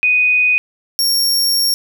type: tone pair in turn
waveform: sine / sawtooth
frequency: 2489 / 5527 Hz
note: D#7 / F8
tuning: 0 / -19 cents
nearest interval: octave + major second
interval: 1381 cents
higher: second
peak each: -10 dBFS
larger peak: neither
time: 0.03-0.58 / 0.99-1.74 s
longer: second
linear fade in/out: 0 ms
effects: none